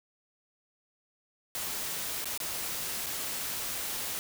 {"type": "noise with dropouts", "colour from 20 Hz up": "white", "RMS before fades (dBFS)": -35, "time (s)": [1.55, 4.19], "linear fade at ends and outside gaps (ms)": 0, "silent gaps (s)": [[2.244, 2.256], [2.376, 2.402], [3.061, 3.066]], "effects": []}